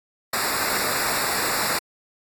pink noise with comb filter, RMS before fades -24 dBFS, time 0.33-1.79 s, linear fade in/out 5 ms, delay 0.32 ms, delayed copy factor -0.95, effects AAC 64 kbps

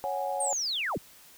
sine chord, C# suspended fourth, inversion none, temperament equal, 554.4 / 740 / 830.6 Hz, C#5 / F#5 / G#5, 0 / 0 / 0 cents, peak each -33 / -33 / -33 dBFS, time 0.04-0.53 s, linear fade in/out 0 ms
sine linear sweep, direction down, 8870 to 55.7 Hz, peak -28 dBFS, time 0.4-0.98 s, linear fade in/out 5 ms
effects white hiss -54 dBFS RMS until 1.37 s

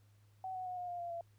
sine tone with pitch steps, 754 / 741 / 728.3 / 715.8 / 703.5 / 691.4 / 679.5 Hz, F#5 / F#5 / F#5 / F5 / F5 / F5 / F5, +32 / +2 / -28 / +42 / +12 / -18 / -48 cents, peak -39 dBFS, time 0.44-1.21 s, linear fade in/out 2 ms, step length 110 ms, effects added 103 Hz sine -63 dBFS peak until 1.38 s + pink hiss -75 dBFS RMS until 1.38 s

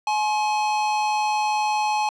square tone pair together, 847.5 / 1067 Hz, G#5 / C6, +35 / +34 cents, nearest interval major third, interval 399 cents, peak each -21 / -32 dBFS, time 0.07-2.09 s, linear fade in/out 2 ms, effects low-pass 6000 Hz 12 dB/octave

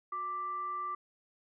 sine tone with frequency modulation, 1174.7 Hz, D6, in tune, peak -34 dBFS, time 0.12-0.95 s, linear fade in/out 5 ms, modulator 809 Hz, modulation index 0.22, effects none

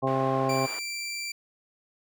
harmonic tone, 133.1 Hz, C3, 30 cents sharp, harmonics 1 / 2 / 3 / 4 / 5 / 6 / 8, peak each -31 / -31 / -31 / -31 / -31 / -31 / -31 dBFS, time 0.02-0.67 s, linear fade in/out 20 ms
white band-pass noise, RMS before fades -42 dBFS, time 0.07-0.79 s, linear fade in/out 0 ms, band 420 to 1400 Hz, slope 12 dB/octave
20% pulse tone, 2349 Hz, D7, in tune, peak -27 dBFS, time 0.49-1.32 s, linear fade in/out 5 ms
effects none

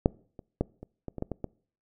clicks, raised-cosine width 2 ms, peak -6 / -29 / -12 / -28 / -23 / -23 / -17 / -19 / -19 dBFS, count 9, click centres 0.059 / 0.392 / 0.61 / 0.83 / 1.083 / 1.183 / 1.224 / 1.317 / 1.443 s, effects noise-tail reverb RT60 0.5 s tail -24 dB re dry

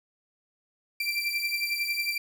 30% pulse beating tone pair, 2349 / 2360 Hz, D7 / D7, 0 / +8 cents, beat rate 11 Hz, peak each -27 / -29 dBFS, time 1-2.18 s, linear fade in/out 5 ms, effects none

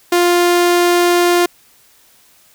sawtooth tone, 350.5 Hz, F4, 6 cents sharp, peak -6 dBFS, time 0.12-1.46 s, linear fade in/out 5 ms, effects white hiss -50 dBFS RMS until 2.54 s

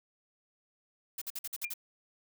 blue noise bursts, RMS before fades -38 dBFS, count 7, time 1.18-1.738 s, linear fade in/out 5 ms, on 36 ms, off 51 ms
sine tone with exponential decay, 2400 Hz, D7, 37 cents sharp, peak -29 dBFS, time 1.64-1.74 s, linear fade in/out 2 ms, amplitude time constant 20 ms
effects none

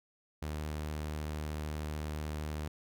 sawtooth tone, 76.1 Hz, D#2, 38 cents flat, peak -32 dBFS, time 0.42-2.68 s, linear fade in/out 5 ms, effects none

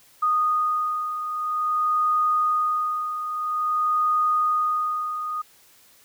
sine beating tone pair, 1236 / 1236.5 Hz, D#6 / D#6, -12 / -11 cents, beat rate 0.5 Hz, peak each -21 / -28 dBFS, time 0.22-5.42 s, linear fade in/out 10 ms, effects white hiss -55 dBFS RMS until 6.04 s

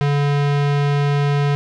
square tone with low-pass filter, 143.5 Hz, D3, 40 cents flat, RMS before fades -17 dBFS, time 0.01-1.55 s, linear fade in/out 0 ms, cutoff 3600 Hz, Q 0.81, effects none

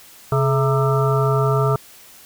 harmonic tone with a mistuned harmonic, 132.5 Hz, C3, 22 cents sharp, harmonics 1 / 3 / 5 / 7 / 9 / 10, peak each -17 / -21 / -25 / -29 / -25 / -26 dBFS, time 0.32-1.76 s, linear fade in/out 2 ms, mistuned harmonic 3, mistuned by +110 cents, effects white hiss -45 dBFS RMS until 2.25 s

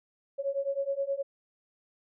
sine beating tone pair, 548 / 557.5 Hz, C#5 / C#5, -20 / +10 cents, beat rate 9.5 Hz, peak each -32 / -31 dBFS, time 0.38-1.23 s, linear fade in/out 20 ms, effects none

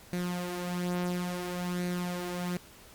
sawtooth tone with flanger, 178 Hz, F3, 33 cents sharp, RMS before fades -33 dBFS, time 0.13-2.57 s, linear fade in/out 0 ms, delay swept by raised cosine 0.47 to 5.57 ms, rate 0.58 Hz, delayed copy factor +0.55, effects pink hiss -53 dBFS RMS until 2.94 s + MP3 96 kbps

